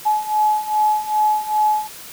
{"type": "beating tone pair", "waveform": "sine", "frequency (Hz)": [850, 852.5], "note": ["G#5", "G#5"], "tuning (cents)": [40, 45], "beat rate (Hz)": 2.5, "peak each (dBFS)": [-20, -17], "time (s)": [0.05, 1.88], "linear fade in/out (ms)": 20, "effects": ["white hiss -37 dBFS RMS until 2.12 s"]}